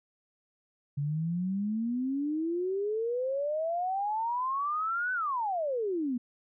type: exponential two-way sweep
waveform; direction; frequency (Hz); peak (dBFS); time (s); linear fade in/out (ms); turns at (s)
sine; up then down; 139.8 to 1522 to 233.7; -28; 0.97-6.18; 10; 5.13
effects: none